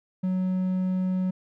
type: tone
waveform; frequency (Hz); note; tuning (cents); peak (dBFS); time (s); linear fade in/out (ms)
triangle; 185.3; F#3; +3; -21; 0.23-1.31; 10
effects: none